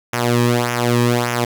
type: tone with flanger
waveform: sawtooth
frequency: 120.3 Hz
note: B2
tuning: 45 cents flat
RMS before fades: -17 dBFS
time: 0.13-1.45 s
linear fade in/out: 5 ms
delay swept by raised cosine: 0.23 to 1.43 ms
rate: 1.7 Hz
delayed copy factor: -0.75
effects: 8-bit